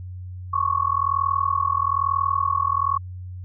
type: tone with amplitude modulation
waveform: sine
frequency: 1108.7 Hz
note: C#6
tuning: in tune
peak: -15 dBFS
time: 0.53-2.98 s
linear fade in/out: 10 ms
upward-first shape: sine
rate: 41.1 Hz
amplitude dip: 95%
effects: added 91 Hz sine -32 dBFS peak until 3.44 s